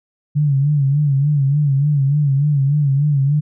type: tone with vibrato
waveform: sine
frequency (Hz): 142.5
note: C#3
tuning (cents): +48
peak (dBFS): -12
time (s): 0.35-3.41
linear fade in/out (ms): 20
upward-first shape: sine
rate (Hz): 3.4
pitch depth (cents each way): 90
effects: none